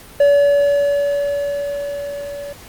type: tone with level ramp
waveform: triangle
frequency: 571 Hz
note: D5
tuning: 49 cents flat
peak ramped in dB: -6 to -25 dBFS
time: 0.2-2.53 s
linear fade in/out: 5 ms
effects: pink hiss -40 dBFS RMS until 2.68 s + Opus 48 kbps